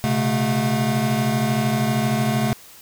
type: tone cluster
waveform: square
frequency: 123.5 / 136.4 / 218.3 / 721 Hz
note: B2 / C#3 / A3 / F#5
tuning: 0 / -28 / -13 / -45 cents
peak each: -26 / -25 / -22 / -29 dBFS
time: 0.04-2.53 s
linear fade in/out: 0 ms
effects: white hiss -45 dBFS RMS until 2.81 s